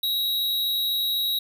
square tone with amplitude modulation, 3836 Hz, A#7, 49 cents sharp, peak -21 dBFS, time 0.03-1.39 s, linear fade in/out 5 ms, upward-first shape sine, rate 224 Hz, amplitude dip 45%, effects none

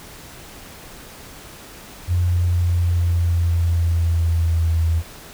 sine tone with pitch glide, 88.4 to 82.01 Hz, F2 to E2, +22 to -8 cents, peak -15 dBFS, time 2.07-5.03 s, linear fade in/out 50 ms, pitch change -130 cents, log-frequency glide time 2.24-4.82 s, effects pink hiss -40 dBFS RMS until 5.33 s

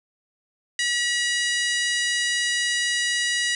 harmonic tone with a mistuned harmonic, 964 Hz, B5, 42 cents flat, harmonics 2 / 3 / 4 / 5 / 6 / 7 / 8 / 9 / 10, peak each -24 / -28 / -30 / -32 / -34 / -35 / -36 / -37 / -38 dBFS, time 0.79-3.55 s, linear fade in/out 2 ms, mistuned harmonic 6, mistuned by +17 cents, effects 9-bit

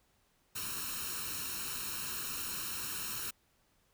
white noise with comb filter, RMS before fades -39 dBFS, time 0.55-3.31 s, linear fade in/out 10 ms, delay 0.73 ms, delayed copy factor +0.8, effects pink hiss -72 dBFS RMS until 3.93 s

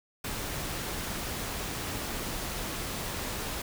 pink noise, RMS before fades -35 dBFS, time 0.24-3.62 s, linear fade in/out 5 ms, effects none

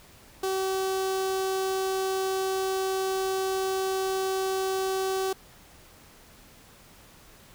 sawtooth tone with notch filter, 381.5 Hz, G4, 47 cents flat, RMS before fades -28 dBFS, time 0.43-5.33 s, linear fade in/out 5 ms, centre 2100 Hz, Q 1.5, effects pink hiss -53 dBFS RMS until 7.54 s

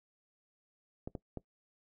clicks, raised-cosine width 2 ms, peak -26 dBFS, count 3, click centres 1.075 / 1.152 / 1.373 s, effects noise-tail reverb RT60 0.1 s tail -19 dB re dry

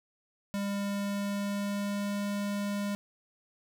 square tone with pitch glide, 200.6 to 202.9 Hz, G3 to G#3, +40 to -40 cents, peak -31 dBFS, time 0.54-2.95 s, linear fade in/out 0 ms, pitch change +20 cents, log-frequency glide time 0.66-2.23 s, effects none

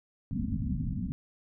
white low-pass noise, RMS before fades -32 dBFS, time 0.31-1.12 s, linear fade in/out 0 ms, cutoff 260 Hz, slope 96 dB/octave, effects none

